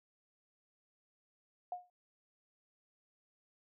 sine tone with exponential decay, 718 Hz, F5, 48 cents sharp, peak -34 dBFS, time 1.72-1.9 s, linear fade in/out 2 ms, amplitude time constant 37 ms, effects none

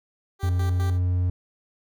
15% pulse tone with tremolo, 392 Hz, G4, in tune, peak -28 dBFS, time 0.39-1 s, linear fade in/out 50 ms, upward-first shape square, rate 4.9 Hz, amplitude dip 75%
triangle tone, 89.9 Hz, F#2, 49 cents flat, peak -18 dBFS, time 0.43-1.3 s, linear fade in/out 5 ms
effects none

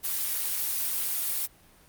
blue noise, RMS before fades -29 dBFS, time 0.03-1.47 s, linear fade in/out 20 ms, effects pink hiss -57 dBFS RMS until 1.88 s + Opus 32 kbps

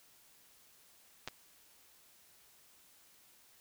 clicks, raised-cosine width 0.2 ms, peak -21 / -27 dBFS, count 2, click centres 1.276 / 1.284 s, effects white hiss -64 dBFS RMS until 3.6 s

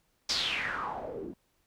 white noise with low-pass filter sweep, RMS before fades -34 dBFS, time 0.29-1.34 s, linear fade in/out 5 ms, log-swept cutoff 5300 to 270 Hz, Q 5.4, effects pink hiss -73 dBFS RMS until 1.66 s

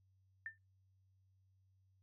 sine tone with exponential decay, 1788 Hz, A6, 27 cents sharp, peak -39 dBFS, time 0.46-0.58 s, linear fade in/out 1 ms, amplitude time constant 26 ms, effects noise-tail reverb RT60 0.2 s tail -26 dB re dry + added 95 Hz sine -70 dBFS peak until 2.02 s

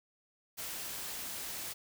white noise, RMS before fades -41 dBFS, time 0.57-1.74 s, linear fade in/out 20 ms, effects none

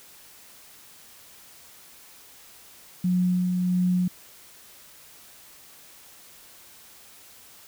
sine tone with tremolo, 180.8 Hz, F#3, 40 cents flat, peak -19 dBFS, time 3.04-4.08 s, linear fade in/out 5 ms, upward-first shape sine, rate 1.5 Hz, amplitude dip 30%, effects white hiss -50 dBFS RMS until 7.67 s

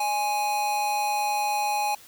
square tone with amplitude modulation, 831 Hz, G#5, 1 cent sharp, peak -22 dBFS, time 0-1.95 s, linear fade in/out 5 ms, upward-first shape sine, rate 229 Hz, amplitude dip 45%, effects white hiss -50 dBFS RMS until 2.07 s

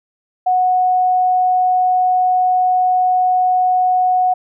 sine tone, 735 Hz, F#5, 12 cents flat, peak -11 dBFS, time 0.46-4.34 s, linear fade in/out 10 ms, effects none

